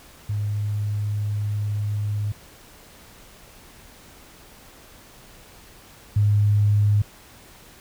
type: tone pair in turn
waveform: sine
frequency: 104 / 103.52 Hz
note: G#2 / G#2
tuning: +3 / -5 cents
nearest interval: unison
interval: 8 cents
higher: first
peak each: -22 / -15 dBFS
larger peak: second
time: 0.29-2.32 / 6.16-7.02 s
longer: first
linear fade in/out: 5 ms
effects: pink hiss -48 dBFS RMS until 7.8 s